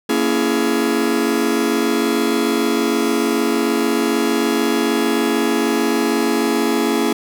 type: chord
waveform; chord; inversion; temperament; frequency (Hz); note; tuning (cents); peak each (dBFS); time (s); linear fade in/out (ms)
45% pulse; A# half-diminished seventh; none; just; 233.1 / 279.7 / 335.6 / 419.5; A#3 / C#4 / E4 / G#4; 0 / +16 / +31 / +17; -21; 0.09-7.13; 5
effects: none